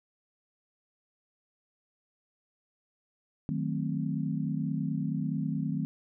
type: chord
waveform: sine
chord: D# diminished seventh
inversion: none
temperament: equal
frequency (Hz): 155.56 / 185 / 220 / 261.6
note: D#3 / F#3 / A3 / C4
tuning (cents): 0 / 0 / 0 / 0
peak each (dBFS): -32 / -35 / -35 / -35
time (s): 3.49-5.85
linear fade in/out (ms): 0
effects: none